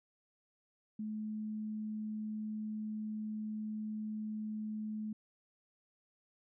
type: tone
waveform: sine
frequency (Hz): 214.8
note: A3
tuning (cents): -41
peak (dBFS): -37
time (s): 0.99-5.13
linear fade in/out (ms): 5
effects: none